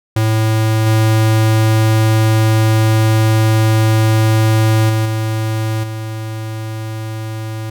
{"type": "tone with level steps", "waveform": "square", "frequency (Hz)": 110.1, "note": "A2", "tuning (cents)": 2, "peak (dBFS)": [-12, -10, -13, -16, -22], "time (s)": [0.16, 7.7], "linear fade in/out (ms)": 5, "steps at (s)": [0.86, 4.89, 5.05, 5.83], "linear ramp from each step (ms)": 10, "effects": []}